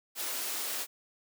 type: high-pass noise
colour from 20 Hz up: white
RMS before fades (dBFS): -35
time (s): 0.15-0.87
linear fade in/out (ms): 50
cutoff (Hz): 280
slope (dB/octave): 24
effects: none